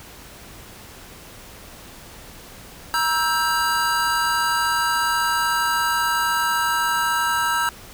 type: chord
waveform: square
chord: E diminished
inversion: second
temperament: just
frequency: 949.3 / 1318.5 / 1582.2 Hz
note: Bb5 / E6 / G6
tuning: +31 / 0 / +16 cents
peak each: -24 dBFS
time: 2.94-7.69 s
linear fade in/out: 0 ms
effects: pink hiss -42 dBFS RMS until 7.93 s